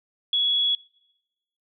sine tone, 3366 Hz, G#7, 23 cents sharp, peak -19 dBFS, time 0.33-0.75 s, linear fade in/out 2 ms, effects noise-tail reverb RT60 1.0 s tail -26 dB re dry

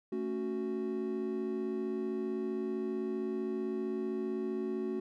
triangle chord, F# minor, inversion first, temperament just, 222 / 277.5 / 370 Hz, A3 / C#4 / F#4, +16 / +2 / 0 cents, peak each -36 / -38 / -33 dBFS, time 0.12-5 s, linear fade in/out 5 ms, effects none

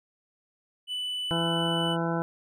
triangle tone, 2985 Hz, F#7, 15 cents sharp, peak -28 dBFS, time 0.87-1.97 s, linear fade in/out 50 ms
harmonic tone, 167.2 Hz, E3, 25 cents sharp, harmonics 1 / 2 / 3 / 4 / 5 / 6 / 8 / 9, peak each -29 / -32 / -34 / -35 / -36 / -37 / -38 / -39 dBFS, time 1.31-2.22 s, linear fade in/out 0 ms
effects none

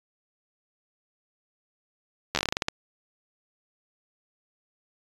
slowing click train, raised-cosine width 0.2 ms, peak -7 dBFS, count 12, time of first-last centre 2.35-2.684 s, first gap 11 ms, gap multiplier 1.19, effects resampled to 24000 Hz

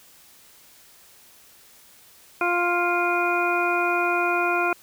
harmonic tone, 350 Hz, F4, 4 cents sharp, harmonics 1 / 2 / 3 / 4 / 6 / 7, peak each -26 / -26 / -28 / -25 / -37 / -27 dBFS, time 2.41-4.73 s, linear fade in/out 2 ms, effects white hiss -52 dBFS RMS until 4.82 s

